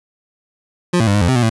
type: tone with pitch steps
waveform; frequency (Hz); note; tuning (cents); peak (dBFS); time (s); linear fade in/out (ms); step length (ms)
25% pulse; 177 / 113 / 100.3 / 103.4 / 86.1 / 130.1 / 121.1 / 112.2; F3 / A2 / G2 / G#2 / F2 / C3 / B2 / A2; +23 / +47 / +40 / -7 / -24 / -9 / -34 / +34; -8; 0.93-1.498; 10; 71
effects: resampled to 24000 Hz + 8-bit